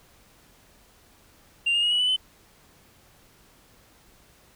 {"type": "tone with pitch steps", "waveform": "sine", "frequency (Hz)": [2784, 2833, 2882, 2933, 2984, 3036], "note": ["F7", "F7", "F#7", "F#7", "F#7", "F#7"], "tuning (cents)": [-6, 24, -46, -16, 14, 44], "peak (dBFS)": -18, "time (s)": [1.66, 2.164], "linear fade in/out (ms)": 10, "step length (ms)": 84, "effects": ["tanh soft clip ceiling -18 dBFS", "pink hiss -57 dBFS RMS until 4.55 s"]}